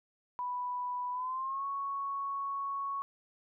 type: tone with pitch glide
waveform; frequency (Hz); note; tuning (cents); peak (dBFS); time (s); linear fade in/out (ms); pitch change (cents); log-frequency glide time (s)
sine; 987.8 to 1108.8; B5 to C#6; 0 to 0; -33; 0.39-3.02; 0; +200; 1.12-1.65
effects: none